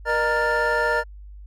triangle tone cluster, 473.6 / 607 / 928 / 1404 / 1766 Hz, A#4 / D#5 / A#5 / F6 / A6, +27 / -43 / -8 / +9 / +6 cents, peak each -23 dBFS, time 0.05-1.04 s, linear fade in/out 50 ms, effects tanh soft clip ceiling -10 dBFS + added 50 Hz sine -38 dBFS peak until 1.46 s

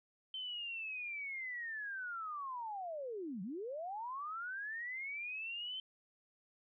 sine linear two-way sweep, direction down then up, 3100 to 172.2 to 3100 Hz, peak -40 dBFS, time 0.34-5.8 s, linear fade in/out 2 ms, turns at 3.42 s, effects none

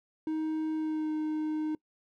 triangle tone with pitch glide, 313.9 to 308.9 Hz, D#4 to D#4, +15 to -12 cents, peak -27 dBFS, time 0.27-1.75 s, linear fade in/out 2 ms, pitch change -27 cents, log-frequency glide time 0.75-1.12 s, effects noise-tail reverb RT60 0.1 s tail -24 dB re dry

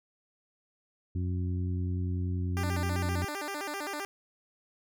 harmonic tone, 90.3 Hz, F#2, 42 cents flat, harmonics 1 / 2 / 3 / 4, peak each -29 / -38 / -40 / -46 dBFS, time 1.15-3.25 s, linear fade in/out 5 ms
10% pulse tone with vibrato, 343.3 Hz, F4, 30 cents flat, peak -26 dBFS, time 2.57-4.05 s, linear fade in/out 0 ms, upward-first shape square, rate 7.7 Hz, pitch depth 250 cents each way
effects none

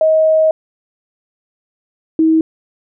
sine tone pair in turn, 632 / 320 Hz, D#5 / D#4, +27 / +49 cents, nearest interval octave, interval 1178 cents, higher first, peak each -8 dBFS, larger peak neither, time 0.01-0.51 / 2.19-2.41 s, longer first, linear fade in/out 2 ms, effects none

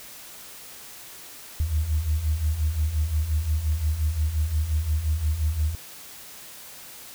sine beating tone pair, 73.42 / 79.12 Hz, D2 / D#2, 0 / +30 cents, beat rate 5.7 Hz, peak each -27 / -22 dBFS, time 1.6-5.75 s, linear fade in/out 0 ms, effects tanh soft clip ceiling -14 dBFS + white hiss -43 dBFS RMS until 7.14 s

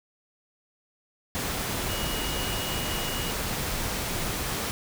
sine tone in noise, 2890 Hz, F#7, 41 cents flat, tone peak -36 dBFS, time 1.89-3.31 s, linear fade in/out 0 ms, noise pink, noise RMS -30 dBFS, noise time 1.35-4.71 s, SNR -9 dB, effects none

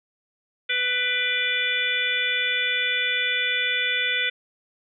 harmonic tone with a mistuned harmonic, 497.1 Hz, B4, 11 cents sharp, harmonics 1 / 3 / 4 / 5 / 6 / 7, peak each -37 / -28 / -27 / -27 / -31 / -27 dBFS, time 0.69-4.3 s, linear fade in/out 10 ms, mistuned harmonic 5, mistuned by -67 cents, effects none

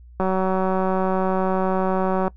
click train, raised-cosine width 1 ms, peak -9 dBFS, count 392, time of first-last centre 0.2-2.28 s, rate 188 Hz, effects noise-tail reverb RT60 0.1 s tail -22 dB re dry + added 60 Hz sine -42 dBFS peak until 2.36 s

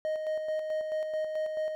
triangle tone with tremolo, 622.3 Hz, D#5, in tune, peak -26 dBFS, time 0.05-1.75 s, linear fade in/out 0 ms, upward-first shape square, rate 4.6 Hz, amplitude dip 40%, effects none

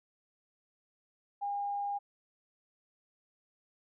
sine tone, 809 Hz, G#5, 46 cents flat, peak -32 dBFS, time 1.41-1.99 s, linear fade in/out 20 ms, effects none

